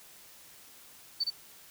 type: tone with echo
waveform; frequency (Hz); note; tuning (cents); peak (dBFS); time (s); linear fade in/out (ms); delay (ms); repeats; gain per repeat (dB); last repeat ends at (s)
sine; 4539; C#8; +40; -26; 1.2-1.24; 10; 64; 1; -2; 1.304
effects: white hiss -54 dBFS RMS until 1.7 s